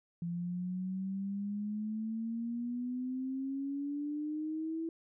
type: exponential sweep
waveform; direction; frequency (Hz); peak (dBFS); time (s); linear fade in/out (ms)
sine; up; 170 to 329.6; -34; 0.22-4.89; 2
effects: none